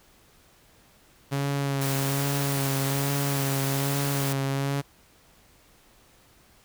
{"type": "tone with vibrato", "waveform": "sawtooth", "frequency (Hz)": 138.59, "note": "C#3", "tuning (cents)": 0, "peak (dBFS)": -21, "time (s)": [1.31, 4.82], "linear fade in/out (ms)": 20, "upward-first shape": "sine", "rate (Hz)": 1.2, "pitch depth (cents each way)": 27}
{"type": "noise", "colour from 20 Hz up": "white", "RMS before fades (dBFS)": -33, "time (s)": [1.81, 4.33], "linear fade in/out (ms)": 5}
{"effects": ["pink hiss -58 dBFS RMS until 6.64 s"]}